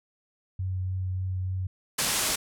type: tone with vibrato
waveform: sine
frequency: 93 Hz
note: F#2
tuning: 9 cents sharp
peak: -27 dBFS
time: 0.59-1.67 s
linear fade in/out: 5 ms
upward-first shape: triangle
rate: 3.4 Hz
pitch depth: 13 cents each way
type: low-pass noise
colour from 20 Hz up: white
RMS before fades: -27 dBFS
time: 1.98-2.36 s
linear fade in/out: 10 ms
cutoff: 11000 Hz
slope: 24 dB/octave
effects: none